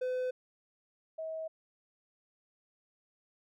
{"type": "tone pair in turn", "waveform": ["triangle", "sine"], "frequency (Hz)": [507, 640.3], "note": ["B4", "D#5"], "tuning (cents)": [45, 49], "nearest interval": "major third", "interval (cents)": 404, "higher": "second", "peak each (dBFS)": [-29, -36], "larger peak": "first", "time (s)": [[0.01, 0.31], [1.18, 1.48]], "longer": "neither", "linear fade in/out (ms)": 10, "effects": []}